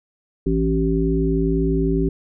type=harmonic tone with a mistuned harmonic; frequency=55 Hz; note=A1; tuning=in tune; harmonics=1 / 3 / 5 / 7; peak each=-22 / -22 / -22 / -22 dBFS; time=0.46-2.09 s; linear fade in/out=5 ms; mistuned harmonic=3; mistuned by=+21 cents; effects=none